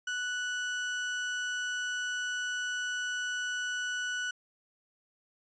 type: tone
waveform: 35% pulse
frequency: 1480 Hz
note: F#6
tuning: in tune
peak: -30 dBFS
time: 0.07-4.31 s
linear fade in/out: 5 ms
effects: resampled to 16000 Hz